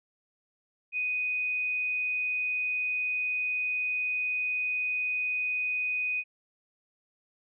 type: tone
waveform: sine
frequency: 2492 Hz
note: D#7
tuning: 2 cents sharp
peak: -27 dBFS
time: 0.92-6.24 s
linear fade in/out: 50 ms
effects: none